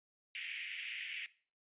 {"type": "band-pass noise", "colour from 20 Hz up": "pink", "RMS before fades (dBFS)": -44, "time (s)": [0.35, 1.26], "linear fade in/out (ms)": 0, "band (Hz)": [2000, 3000], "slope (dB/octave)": 48, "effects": ["noise-tail reverb RT60 0.4 s tail -18 dB re dry", "resampled to 8000 Hz"]}